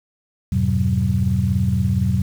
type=tone cluster; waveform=sine; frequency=85.7 / 102.9 / 126.9 / 187.8 Hz; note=F2 / G#2 / B2 / F#3; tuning=-32 / -16 / +47 / +26 cents; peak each=-21 dBFS; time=0.52-2.22 s; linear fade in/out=5 ms; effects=tanh soft clip ceiling -5 dBFS + 7-bit